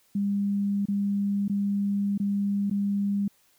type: tone with dropouts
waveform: sine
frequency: 200.9 Hz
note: G3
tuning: 43 cents sharp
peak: -23 dBFS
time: 0.15-3.28 s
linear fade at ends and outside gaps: 5 ms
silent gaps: 0.856-0.884 / 1.481-1.496 / 2.178-2.199 / 2.699-2.71 s
effects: white hiss -64 dBFS RMS until 3.58 s

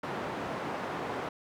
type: band-pass noise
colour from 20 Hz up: white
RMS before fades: -36 dBFS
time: 0.03-1.29 s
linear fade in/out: 5 ms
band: 130 to 1000 Hz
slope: 12 dB/octave
effects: none

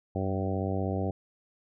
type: harmonic tone with a mistuned harmonic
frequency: 96 Hz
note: G2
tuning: 36 cents flat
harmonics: 1 / 2 / 3 / 4 / 5 / 6 / 7 / 8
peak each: -31 / -34 / -36 / -37 / -38 / -39 / -39 / -40 dBFS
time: 0.15-1.11 s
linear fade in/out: 5 ms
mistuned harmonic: 1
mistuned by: -30 cents
effects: none

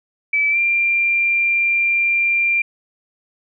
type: tone with pitch glide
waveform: sine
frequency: 2306 to 2379 Hz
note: D7 to D7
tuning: -32 to +22 cents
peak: -14 dBFS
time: 0.33-2.62 s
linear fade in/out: 5 ms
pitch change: +54 cents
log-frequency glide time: 0.5-0.58 s
effects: none

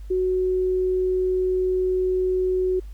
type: tone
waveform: sine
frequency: 370 Hz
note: F#4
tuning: in tune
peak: -19 dBFS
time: 0.1-2.8 s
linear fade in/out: 10 ms
effects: added 50 Hz sine -34 dBFS peak until 2.93 s + pink hiss -59 dBFS RMS until 2.93 s

